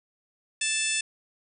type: harmonic tone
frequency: 880 Hz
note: A5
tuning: in tune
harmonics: 2 / 3 / 4 / 5 / 6 / 7 / 8 / 9 / 10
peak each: -36 / -29 / -33 / -41 / -35 / -38 / -36 / -34 / -32 dBFS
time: 0.61-1.01 s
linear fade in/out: 5 ms
effects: none